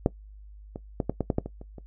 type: clicks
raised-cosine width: 2 ms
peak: -7 / -21 / -12 / -12 / -12 / -10 / -10 / -21 / -29 / -28 dBFS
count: 10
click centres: 0.061 / 0.759 / 1.002 / 1.096 / 1.207 / 1.302 / 1.384 / 1.46 / 1.614 / 1.783 s
effects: noise-tail reverb RT60 0.1 s tail -18 dB re dry + added 51 Hz sine -44 dBFS peak until 1.86 s